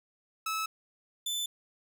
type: tone pair in turn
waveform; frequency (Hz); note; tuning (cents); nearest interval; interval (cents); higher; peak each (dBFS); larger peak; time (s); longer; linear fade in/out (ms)
sawtooth; 1300 / 3517; E6 / A7; -24 / -1; octave + perfect fourth; 1723; second; -27 / -28; first; 0.46-0.66 / 1.26-1.46; neither; 5
effects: none